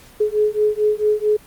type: beating tone pair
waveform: sine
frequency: 421.3 / 425.8 Hz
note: G#4 / G#4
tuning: +25 / +43 cents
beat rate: 4.5 Hz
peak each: -18 dBFS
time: 0.2-1.37 s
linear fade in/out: 10 ms
effects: pink hiss -46 dBFS RMS until 1.46 s + Opus 48 kbps